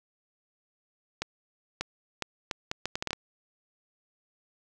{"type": "accelerating click train", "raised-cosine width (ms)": 0.2, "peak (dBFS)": -13, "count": 11, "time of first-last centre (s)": [1.22, 3.131], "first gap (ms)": 590, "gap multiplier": 0.7, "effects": []}